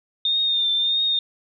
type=tone with vibrato; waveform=sine; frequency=3638 Hz; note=A#7; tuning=43 cents flat; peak=-18 dBFS; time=0.25-1.19 s; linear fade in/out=2 ms; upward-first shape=triangle; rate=1.6 Hz; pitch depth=44 cents each way; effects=none